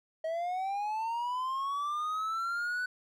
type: linear sweep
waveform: triangle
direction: up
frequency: 634 to 1498 Hz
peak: -29 dBFS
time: 0.24-2.86 s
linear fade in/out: 5 ms
effects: none